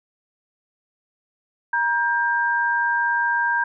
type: tone pair together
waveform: sine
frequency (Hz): 946 / 1591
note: A#5 / G6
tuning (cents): +25 / +25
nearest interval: major sixth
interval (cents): 900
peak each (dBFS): -22 / -20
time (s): 1.73-3.64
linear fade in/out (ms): 5
effects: none